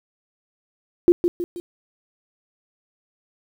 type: tone with echo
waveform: sine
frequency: 349.2 Hz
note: F4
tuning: in tune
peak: -8 dBFS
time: 1.08-1.12 s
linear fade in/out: 0 ms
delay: 160 ms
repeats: 3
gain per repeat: -7 dB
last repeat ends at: 1.6 s
effects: 8-bit